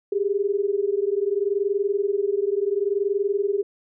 sine tone pair together, 392 / 412.7 Hz, G4 / G#4, 0 / -11 cents, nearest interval minor second, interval 89 cents, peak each -23 dBFS, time 0.12-3.63 s, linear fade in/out 5 ms, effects none

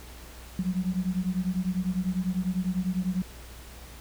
sine beating tone pair, 180 / 190 Hz, F#3 / F#3, -47 / +46 cents, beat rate 10 Hz, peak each -28 / -29 dBFS, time 0.59-3.22 s, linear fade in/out 2 ms, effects added 60 Hz sine -45 dBFS peak until 4 s + pink hiss -48 dBFS RMS until 4 s

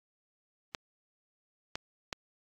clicks, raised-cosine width 0.2 ms, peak -17 dBFS, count 3, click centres 0.748 / 1.755 / 2.128 s, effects AAC 64 kbps

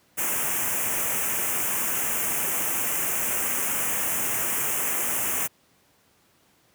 white band-stop noise, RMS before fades -26 dBFS, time 0.17-5.48 s, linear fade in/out 20 ms, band 2900 to 6200 Hz, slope 48 dB/octave, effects pink hiss -62 dBFS RMS until 6.74 s + high-pass 100 Hz 12 dB/octave

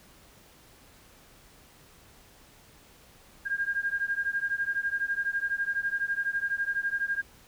sine beating tone pair, 1608 / 1620 Hz, G6 / G#6, +44 / -43 cents, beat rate 12 Hz, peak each -30 dBFS, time 3.45-7.22 s, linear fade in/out 20 ms, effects pink hiss -56 dBFS RMS until 7.47 s

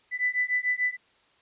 sine beating tone pair, 1988 / 1994.8 Hz, B6 / B6, +11 / +17 cents, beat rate 6.8 Hz, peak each -27 dBFS, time 0.11-0.97 s, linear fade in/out 50 ms, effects white hiss -63 dBFS RMS until 1.41 s + resampled to 8000 Hz

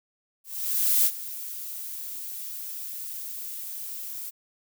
violet noise with ADSR envelope, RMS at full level -20 dBFS, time 0.44-4.31 s, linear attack 610 ms, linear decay 56 ms, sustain -16 dB, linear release 24 ms, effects none

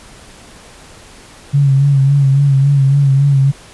sine tone with vibrato, 138.59 Hz, C#3, in tune, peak -7 dBFS, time 1.53-3.52 s, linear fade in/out 20 ms, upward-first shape sine, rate 3.6 Hz, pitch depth 47 cents each way, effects pink hiss -39 dBFS RMS until 3.73 s + resampled to 24000 Hz

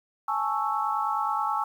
sine chord, A major seventh, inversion third, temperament equal, 830.6 / 880 / 1108.7 / 1318.5 Hz, G#5 / A5 / C#6 / E6, 0 / 0 / 0 / 0 cents, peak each -30 dBFS, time 0.28-1.64 s, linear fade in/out 5 ms, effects 9-bit

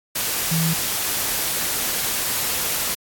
sine tone in noise, 163.5 Hz, E3, 14 cents flat, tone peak -19 dBFS, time 0.51-0.74 s, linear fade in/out 10 ms, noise white, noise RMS -23 dBFS, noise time 0.15-2.95 s, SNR +1 dB, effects AAC 64 kbps

